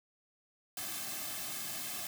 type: noise with comb filter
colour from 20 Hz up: white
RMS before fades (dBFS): -40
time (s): 0.77-2.07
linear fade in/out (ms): 2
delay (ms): 2.1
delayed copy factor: -0.9
effects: none